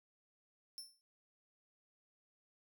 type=tone with exponential decay; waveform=sawtooth; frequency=5370 Hz; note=E8; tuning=31 cents sharp; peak=-40 dBFS; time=0.78-1.01 s; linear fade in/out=0 ms; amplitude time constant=50 ms; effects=none